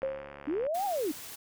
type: click train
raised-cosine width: 0.5 ms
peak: -29 dBFS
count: 47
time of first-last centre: 0.02-0.666 s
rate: 71.2 Hz
type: tone with exponential decay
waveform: sine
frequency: 535 Hz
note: C5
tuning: 38 cents sharp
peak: -26 dBFS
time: 0.03-0.49 s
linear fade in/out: 0 ms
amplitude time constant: 100 ms
type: linear two-way sweep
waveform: sine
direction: up then down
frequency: 268.3 to 830.6 to 268.3 Hz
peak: -28 dBFS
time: 0.47-1.12 s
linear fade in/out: 10 ms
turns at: 0.85 s
type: noise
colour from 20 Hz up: white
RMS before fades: -44 dBFS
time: 0.74-1.36 s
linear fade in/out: 10 ms
effects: none